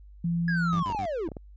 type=tone; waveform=sine; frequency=170 Hz; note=F3; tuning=46 cents flat; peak=-24 dBFS; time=0.24-0.83 s; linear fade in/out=5 ms
type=linear sweep; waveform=triangle; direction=down; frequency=1689 to 300 Hz; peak=-26 dBFS; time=0.48-1.28 s; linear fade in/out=2 ms
type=tone bursts; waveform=20% pulse; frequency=97.6 Hz; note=G2; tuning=7 cents flat; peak=-30 dBFS; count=3; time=0.73-1.054 s; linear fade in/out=0 ms; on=64 ms; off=66 ms
type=clicks; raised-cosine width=2 ms; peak=-24 dBFS; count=5; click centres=0.9 / 0.948 / 1.288 / 1.318 / 1.368 s
effects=added 50 Hz sine -46 dBFS peak until 1.56 s + resampled to 16000 Hz